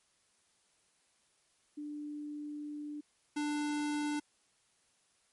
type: tone pair in turn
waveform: sine / square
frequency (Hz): 296 / 296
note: D4 / D4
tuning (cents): +14 / +14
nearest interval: unison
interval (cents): 0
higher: neither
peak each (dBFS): -39 / -33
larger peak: second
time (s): 1.77-3.01 / 3.36-4.2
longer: first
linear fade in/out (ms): 10
effects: white hiss -72 dBFS RMS until 5.32 s + MP3 48 kbps